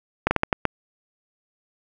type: slowing click train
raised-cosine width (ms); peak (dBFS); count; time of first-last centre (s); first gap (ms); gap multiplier
0.5; -3; 6; 0.27-0.653; 40; 1.33
effects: none